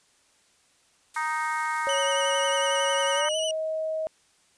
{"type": "noise", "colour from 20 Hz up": "blue", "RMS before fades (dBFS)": -40, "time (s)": [1.14, 3.21], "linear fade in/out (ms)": 5}
{"type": "harmonic tone", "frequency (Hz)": 311.1, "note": "D#4", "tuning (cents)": 0, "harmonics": [3, 4, 5, 6, 7], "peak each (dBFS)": [-29, -31, -33, -35, -36], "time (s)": [1.16, 3.29], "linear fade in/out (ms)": 5}
{"type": "tone with pitch glide", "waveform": "sine", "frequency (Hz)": [554.4, 633.2], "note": ["C#5", "D#5"], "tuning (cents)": [0, 30], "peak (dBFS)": -26, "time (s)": [1.87, 4.07], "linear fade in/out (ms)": 0, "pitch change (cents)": 230, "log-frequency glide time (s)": [3.13, 3.37]}
{"type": "tone with vibrato", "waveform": "sawtooth", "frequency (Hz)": 2949, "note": "F#7", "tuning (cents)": -6, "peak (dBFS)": -25, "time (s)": [1.89, 3.51], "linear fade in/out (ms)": 2, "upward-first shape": "sine", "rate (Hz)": 11, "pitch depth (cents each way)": 41}
{"effects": ["white hiss -63 dBFS RMS until 4.57 s", "resampled to 22050 Hz"]}